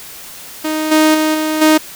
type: tone with level steps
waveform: sawtooth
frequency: 311.1 Hz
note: D#4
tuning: in tune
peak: -12 / -4 / -8 / -11 / -3 dBFS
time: 0.64-1.78 s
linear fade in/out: 10 ms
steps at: 0.91 / 1.14 / 1.34 / 1.61 s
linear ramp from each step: 10 ms
effects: white hiss -33 dBFS RMS until 1.95 s